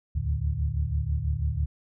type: tone cluster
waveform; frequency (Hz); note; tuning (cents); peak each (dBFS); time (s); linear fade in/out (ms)
sine; 70.9 / 77 / 110.7 / 147.7; C#2 / D#2 / A2 / D3; +40 / -17 / +11 / +10; -29 / -28 / -31 / -34; 0.15-1.66; 10
effects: none